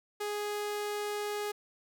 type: tone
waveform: sawtooth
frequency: 415.3 Hz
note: G#4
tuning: in tune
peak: -29 dBFS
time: 0.2-1.52 s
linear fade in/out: 10 ms
effects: none